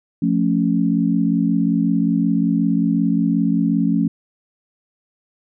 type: chord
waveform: sine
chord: F augmented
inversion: none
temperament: equal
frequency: 174.61 / 220 / 277.2 Hz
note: F3 / A3 / C#4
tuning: 0 / 0 / 0 cents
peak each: -19 dBFS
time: 0.22-4.08 s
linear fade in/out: 5 ms
effects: none